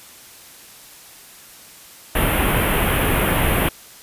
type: band-stop noise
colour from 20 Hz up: pink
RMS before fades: -18 dBFS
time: 2.15-3.69 s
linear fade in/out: 5 ms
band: 3200 to 10000 Hz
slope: 48 dB/octave
effects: white hiss -43 dBFS RMS until 4.02 s + resampled to 32000 Hz